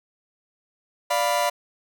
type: chord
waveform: 40% pulse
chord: B diminished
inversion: first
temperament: equal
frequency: 587.3 / 698.5 / 987.8 Hz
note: D5 / F5 / B5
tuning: 0 / 0 / 0 cents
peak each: -24 dBFS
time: 1.1-1.5 s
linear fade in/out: 10 ms
effects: none